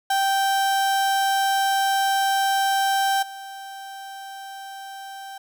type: tone with level steps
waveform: 35% pulse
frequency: 782 Hz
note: G5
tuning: 4 cents flat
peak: -17 / -33 dBFS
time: 0.1-5.38 s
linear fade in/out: 5 ms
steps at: 3.22 s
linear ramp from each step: 10 ms
effects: none